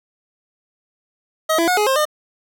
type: tone with pitch steps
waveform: 25% pulse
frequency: 633 / 334.5 / 725 / 419.8 / 531 / 606 Hz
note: D#5 / E4 / F#5 / G#4 / C5 / D#5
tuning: +30 / +25 / -35 / +19 / +25 / -46 cents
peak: -11 dBFS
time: 1.49-2.054 s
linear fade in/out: 10 ms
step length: 94 ms
effects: none